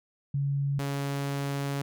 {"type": "tone pair in turn", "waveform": ["sine", "sawtooth"], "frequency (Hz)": [140.2, 140.2], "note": ["C#3", "C#3"], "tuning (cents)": [20, 20], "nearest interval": "unison", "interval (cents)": 0, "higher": "neither", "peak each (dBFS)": -25, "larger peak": "neither", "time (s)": [[0.34, 0.79], [0.79, 1.82]], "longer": "second", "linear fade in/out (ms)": 5, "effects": []}